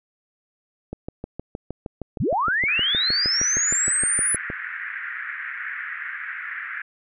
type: click train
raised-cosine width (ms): 2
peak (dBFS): -17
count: 24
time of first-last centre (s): 0.93-4.501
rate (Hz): 6.44
type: linear sweep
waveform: sine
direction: up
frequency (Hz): 71.6 to 10110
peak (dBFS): -19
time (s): 2.2-4.36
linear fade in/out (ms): 5
type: band-pass noise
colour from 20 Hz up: pink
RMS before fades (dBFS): -32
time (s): 2.68-6.82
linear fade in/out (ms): 5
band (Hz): 1500 to 2000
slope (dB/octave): 48
effects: none